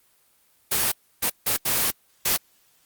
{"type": "noise bursts at uneven times", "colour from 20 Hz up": "white", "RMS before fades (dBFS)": -22, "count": 5, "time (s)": [[0.71, 0.92], [1.22, 1.3], [1.46, 1.57], [1.65, 1.91], [2.25, 2.37]], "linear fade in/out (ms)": 10, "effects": ["white hiss -62 dBFS RMS until 2.85 s", "Opus 24 kbps"]}